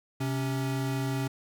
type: tone pair together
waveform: square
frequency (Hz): 130.81 / 276.6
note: C3 / C#4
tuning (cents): 0 / -4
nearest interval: octave + minor second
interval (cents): 1296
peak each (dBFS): -30 / -34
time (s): 0.2-1.28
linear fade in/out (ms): 10
effects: none